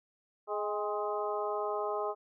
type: harmonic tone with a mistuned harmonic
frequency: 209.5 Hz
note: G#3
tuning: 15 cents sharp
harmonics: 2 / 3 / 4 / 5 / 6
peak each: -35 / -37 / -38 / -39 / -40 dBFS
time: 0.47-2.15 s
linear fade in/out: 50 ms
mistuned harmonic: 4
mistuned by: -44 cents
effects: none

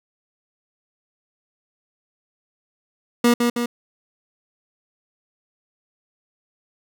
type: tone with echo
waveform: 30% pulse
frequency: 239.1 Hz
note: A#3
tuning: 44 cents sharp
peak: -10 dBFS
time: 3.24-3.34 s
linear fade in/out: 5 ms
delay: 160 ms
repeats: 2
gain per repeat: -4 dB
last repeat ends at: 3.66 s
effects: none

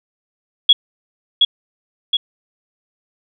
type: tone with echo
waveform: sine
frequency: 3345 Hz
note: G#7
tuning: 12 cents sharp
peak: -4 dBFS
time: 0.69-0.73 s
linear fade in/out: 5 ms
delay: 720 ms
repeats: 2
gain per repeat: -4 dB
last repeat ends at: 2.17 s
effects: none

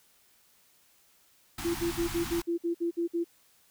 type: band-stop noise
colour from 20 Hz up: pink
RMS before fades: -37 dBFS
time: 1.58-2.42 s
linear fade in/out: 5 ms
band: 350 to 700 Hz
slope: 96 dB/octave
type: tone bursts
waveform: sine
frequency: 340 Hz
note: F4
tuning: 46 cents flat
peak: -26 dBFS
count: 10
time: 1.64-3.244 s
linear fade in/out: 20 ms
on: 110 ms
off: 56 ms
effects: white hiss -64 dBFS RMS until 3.7 s

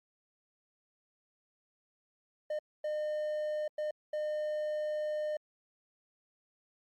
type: tone bursts at uneven times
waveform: triangle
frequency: 607 Hz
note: D#5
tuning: 43 cents flat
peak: -30 dBFS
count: 4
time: 2.5-2.59 / 2.84-3.68 / 3.78-3.91 / 4.13-5.37 s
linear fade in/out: 5 ms
effects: Opus 48 kbps

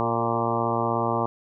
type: harmonic tone with a mistuned harmonic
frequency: 116.4 Hz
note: A#2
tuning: 2 cents flat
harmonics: 1 / 2 / 3 / 4 / 5 / 6 / 7 / 8 / 9 / 10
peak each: -31 / -31 / -31 / -31 / -31 / -31 / -31 / -31 / -31 / -31 dBFS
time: 0-1.26 s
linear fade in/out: 0 ms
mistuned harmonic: 4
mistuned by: -24 cents
effects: none

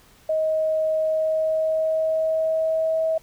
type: tone with pitch glide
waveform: sine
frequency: 630 to 642.9 Hz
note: D#5 to E5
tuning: +21 to -43 cents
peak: -19 dBFS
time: 0.29-3.18 s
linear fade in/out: 5 ms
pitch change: +36 cents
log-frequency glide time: 0.96-3.01 s
effects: pink hiss -54 dBFS RMS until 3.22 s

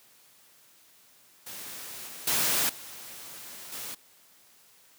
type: noise with level steps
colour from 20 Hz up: white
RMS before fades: -41 / -43 / -26 / -44 / -38 dBFS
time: 1.46-3.95 s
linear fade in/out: 10 ms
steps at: 2.07 / 2.27 / 2.69 / 3.72 s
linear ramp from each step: 5 ms
effects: white hiss -59 dBFS RMS until 4.98 s + high-pass 100 Hz 12 dB/octave

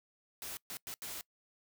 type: noise bursts at uneven times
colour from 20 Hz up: white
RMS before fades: -43 dBFS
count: 4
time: 0.42-0.57 / 0.7-0.77 / 0.87-0.94 / 1.02-1.21 s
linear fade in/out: 0 ms
effects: noise-tail reverb RT60 0.1 s tail -23 dB re dry

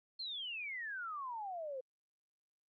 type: exponential sweep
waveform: sine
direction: down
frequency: 4300 to 502 Hz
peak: -40 dBFS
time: 0.19-1.81 s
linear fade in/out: 10 ms
effects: Opus 48 kbps

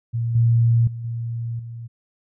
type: tone with level steps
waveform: sine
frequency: 116.54 Hz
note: A#2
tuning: in tune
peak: -20 / -13 / -28 / -24 / -31 dBFS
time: 0.13-1.88 s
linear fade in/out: 20 ms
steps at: 0.35 / 0.87 / 1.04 / 1.59 s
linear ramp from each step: 5 ms
effects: none

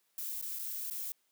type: noise with dropouts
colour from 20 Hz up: violet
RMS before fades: -39 dBFS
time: 0.18-1.12 s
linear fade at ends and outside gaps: 1 ms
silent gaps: 0.414-0.425 / 0.588-0.593 / 0.9-0.909 s
effects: white hiss -75 dBFS RMS until 1.31 s + high-pass 200 Hz 12 dB/octave

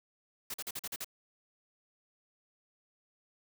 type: noise bursts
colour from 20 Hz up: white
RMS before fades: -39 dBFS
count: 7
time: 0.5-1.045 s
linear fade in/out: 5 ms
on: 41 ms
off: 43 ms
effects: none

